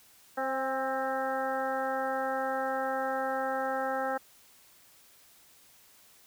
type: harmonic tone with a mistuned harmonic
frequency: 264 Hz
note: C4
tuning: 16 cents sharp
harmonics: 1 / 2 / 3 / 4 / 5 / 6 / 7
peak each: -40 / -33 / -33 / -44 / -37 / -39 / -44 dBFS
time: 0.37-4.18 s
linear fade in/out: 10 ms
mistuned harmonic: 3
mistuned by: +22 cents
effects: white hiss -59 dBFS RMS until 6.26 s